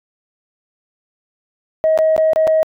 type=tone with dropouts; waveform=sine; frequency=634 Hz; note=D#5; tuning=32 cents sharp; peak=-9 dBFS; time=1.84-2.63 s; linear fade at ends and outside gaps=0 ms; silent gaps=1.976-1.988 / 2.164-2.179 / 2.333-2.36 / 2.471-2.476 s; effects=tanh soft clip ceiling -7 dBFS